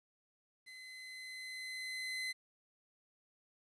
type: tone with level ramp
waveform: 30% pulse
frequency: 2039 Hz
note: C7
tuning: 45 cents flat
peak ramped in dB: -48 to -34 dBFS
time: 0.66-2.33 s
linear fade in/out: 20 ms
effects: resampled to 22050 Hz + 12-bit